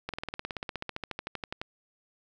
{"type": "slowing click train", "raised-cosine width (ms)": 0.3, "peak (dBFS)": -18, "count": 24, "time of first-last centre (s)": [0.09, 1.615], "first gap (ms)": 47, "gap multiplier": 1.03, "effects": []}